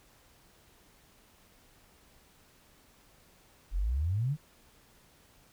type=exponential sweep; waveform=sine; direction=up; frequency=40 to 159.2 Hz; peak=-27 dBFS; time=3.71-4.37 s; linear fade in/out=50 ms; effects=pink hiss -62 dBFS RMS until 5.52 s